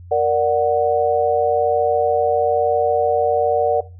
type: chord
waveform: sine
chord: Bb augmented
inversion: none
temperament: equal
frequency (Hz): 466.2 / 587.3 / 740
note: Bb4 / D5 / F#5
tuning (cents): 0 / 0 / 0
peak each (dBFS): -18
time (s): 0.11-3.81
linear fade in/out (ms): 10
effects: noise-tail reverb RT60 0.3 s tail -18 dB re dry + added 88 Hz sine -36 dBFS peak until 3.99 s